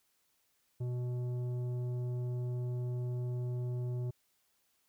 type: tone with tanh clipping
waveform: triangle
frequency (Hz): 123.47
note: B2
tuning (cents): 0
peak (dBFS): -35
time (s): 0.8-4.11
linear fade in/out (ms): 10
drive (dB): 14
effects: white hiss -75 dBFS RMS until 4.88 s